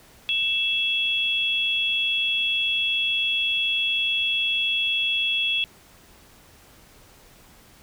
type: tone pair together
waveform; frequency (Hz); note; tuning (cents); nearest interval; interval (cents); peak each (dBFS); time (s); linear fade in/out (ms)
sine; 2653 / 3343; E7 / G#7; +10 / +11; major third; 401; -24 / -23; 0.29-5.64; 0
effects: pink hiss -52 dBFS RMS until 7.82 s